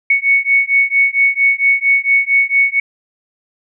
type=beating tone pair; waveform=sine; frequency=2217 / 2221.4 Hz; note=C#7 / C#7; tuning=0 / +3 cents; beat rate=4.4 Hz; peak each=-13 dBFS; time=0.1-2.8 s; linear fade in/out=5 ms; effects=none